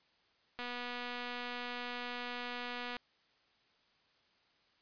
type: click train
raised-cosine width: 0.3 ms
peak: -26 dBFS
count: 581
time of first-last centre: 0.59-2.967 s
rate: 244 Hz
effects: white hiss -71 dBFS RMS until 4.81 s + resampled to 11025 Hz